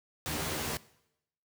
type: noise with comb filter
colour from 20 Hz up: pink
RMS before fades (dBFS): -34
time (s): 0.26-0.77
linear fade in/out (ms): 0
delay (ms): 13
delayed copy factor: +0.8
effects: noise-tail reverb RT60 0.8 s tail -20 dB re dry + high-pass 80 Hz 12 dB/octave